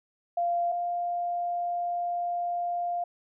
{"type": "tone pair in turn", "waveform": "sine", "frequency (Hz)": [693, 699.8], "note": ["F5", "F5"], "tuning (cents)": [-14, 3], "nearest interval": "unison", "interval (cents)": 17, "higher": "second", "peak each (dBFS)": [-24, -27], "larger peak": "first", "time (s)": [[0.37, 0.72], [0.72, 3.04]], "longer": "second", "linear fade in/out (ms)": 5, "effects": []}